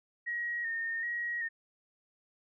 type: tone with vibrato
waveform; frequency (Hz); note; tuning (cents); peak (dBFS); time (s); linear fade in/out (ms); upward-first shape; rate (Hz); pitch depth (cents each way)
sine; 1864.7; A#6; 0; -32; 0.26-1.49; 20; square; 1.3; 31
effects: none